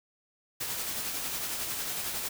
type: noise with tremolo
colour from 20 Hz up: white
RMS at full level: -33 dBFS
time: 0.6-2.29 s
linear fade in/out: 10 ms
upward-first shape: sine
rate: 11 Hz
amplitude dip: 30%
effects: none